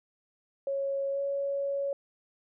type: tone with pitch glide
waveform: sine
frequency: 551 to 558 Hz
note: C#5 to C#5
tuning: -11 to +11 cents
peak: -28 dBFS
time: 0.67-1.93 s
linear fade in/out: 2 ms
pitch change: +22 cents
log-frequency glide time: 1.11-1.2 s
effects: none